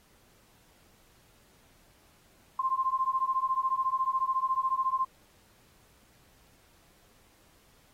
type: beating tone pair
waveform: sine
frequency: 1045 / 1059 Hz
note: C6 / C6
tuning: -2 / +21 cents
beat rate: 14 Hz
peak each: -29 dBFS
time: 2.59-5.05 s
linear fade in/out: 5 ms
effects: pink hiss -63 dBFS RMS until 7.93 s + AAC 48 kbps